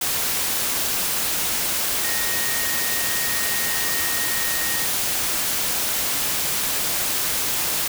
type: tone in noise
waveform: sine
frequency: 1864.7 Hz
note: A#6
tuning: in tune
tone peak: -29 dBFS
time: 2.04-4.85 s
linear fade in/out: 5 ms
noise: white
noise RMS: -23 dBFS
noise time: 0.01-7.88 s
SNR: -9 dB
effects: none